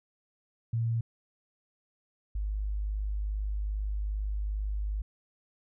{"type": "tone pair in turn", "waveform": "sine", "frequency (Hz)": [115, 51.23], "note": ["A#2", "G#1"], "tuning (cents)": [-23, -23], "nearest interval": "octave + major second", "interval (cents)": 1400, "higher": "first", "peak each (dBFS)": [-26, -29], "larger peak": "first", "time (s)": [[0.73, 1.01], [2.35, 5.02]], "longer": "second", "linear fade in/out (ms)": 5, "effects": []}